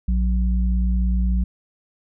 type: tone pair together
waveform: sine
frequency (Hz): 58.27 / 185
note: A#1 / F#3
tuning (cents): 0 / 0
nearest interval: octave + minor sixth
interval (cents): 2000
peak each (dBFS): -17 / -25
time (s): 0.08-1.44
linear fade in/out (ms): 5
effects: none